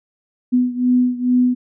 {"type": "beating tone pair", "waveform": "sine", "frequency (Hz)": [248.2, 250.5], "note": ["B3", "B3"], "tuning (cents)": [9, 25], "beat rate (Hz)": 2.3, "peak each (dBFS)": [-15, -18], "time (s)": [0.52, 1.55], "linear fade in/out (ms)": 20, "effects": []}